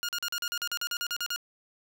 15% pulse tone bursts, 1422 Hz, F6, 31 cents sharp, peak -23 dBFS, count 14, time 0.03-1.361 s, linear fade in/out 0 ms, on 57 ms, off 41 ms, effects none

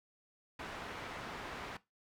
white low-pass noise, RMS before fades -45 dBFS, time 0.59-1.77 s, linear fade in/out 5 ms, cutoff 1800 Hz, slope 12 dB/octave, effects noise-tail reverb RT60 0.2 s tail -18 dB re dry

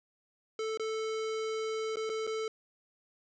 square tone with dropouts, 440 Hz, A4, in tune, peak -33 dBFS, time 0.59-2.48 s, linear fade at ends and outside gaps 2 ms, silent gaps 0.774-0.796 / 1.958-1.969 / 2.094-2.098 / 2.268-2.274 s, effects resampled to 16000 Hz + 10-bit

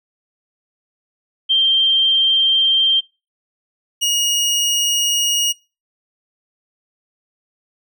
sine / 25% pulse tone pair in turn, 3158 / 2876 Hz, G7 / F#7, +12 / -50 cents, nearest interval major second, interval 162 cents, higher first, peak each -11 dBFS, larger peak neither, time 1.49-3.01 / 4.01-5.53 s, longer neither, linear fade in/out 20 ms, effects noise-tail reverb RT60 0.3 s tail -24 dB re dry

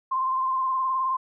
sine tone with vibrato, 1046.5 Hz, C6, in tune, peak -22 dBFS, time 0.11-1.17 s, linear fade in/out 10 ms, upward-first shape triangle, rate 19 Hz, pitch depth 40 cents each way, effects none

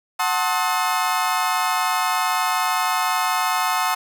35% pulse chord, F# diminished seventh, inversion none, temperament just, 740 / 888 / 1065.6 / 1278.7 Hz, F#5 / A5 / C6 / Eb6, 0 / +16 / +31 / +47 cents, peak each -23 dBFS, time 0.19-3.95 s, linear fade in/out 10 ms, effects none

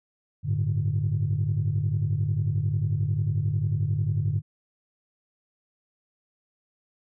sine chord, G suspended second, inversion none, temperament equal with one note detuned, 98 / 109.18 / 146.83 Hz, G2 / A2 / D3, 0 / -13 / 0 cents, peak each -26 dBFS, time 0.43-4.42 s, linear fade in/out 50 ms, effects tanh soft clip ceiling -16 dBFS

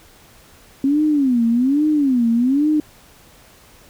sine tone with vibrato, 265.6 Hz, C4, 26 cents sharp, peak -13 dBFS, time 0.84-2.8 s, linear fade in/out 2 ms, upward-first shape sine, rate 1.2 Hz, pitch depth 250 cents each way, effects pink hiss -48 dBFS RMS until 3.89 s

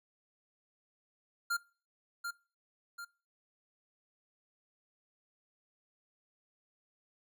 square tone with echo, 1396.9 Hz, F6, in tune, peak -31 dBFS, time 1.5-1.57 s, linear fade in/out 10 ms, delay 740 ms, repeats 2, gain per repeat -6 dB, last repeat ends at 3.05 s, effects noise-tail reverb RT60 0.4 s tail -23 dB re dry

